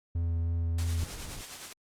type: tone with vibrato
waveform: triangle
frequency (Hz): 83.8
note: E2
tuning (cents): +29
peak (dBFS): -25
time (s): 0.15-1.04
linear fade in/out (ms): 5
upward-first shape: sine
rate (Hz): 3.2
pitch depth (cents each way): 11
type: noise with tremolo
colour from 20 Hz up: white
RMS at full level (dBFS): -40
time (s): 0.78-1.73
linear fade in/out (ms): 5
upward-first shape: sine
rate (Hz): 9.6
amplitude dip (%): 45
type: noise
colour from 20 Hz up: brown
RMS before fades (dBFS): -42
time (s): 0.99-1.41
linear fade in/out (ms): 2
effects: low-pass 10000 Hz 12 dB/octave + Opus 48 kbps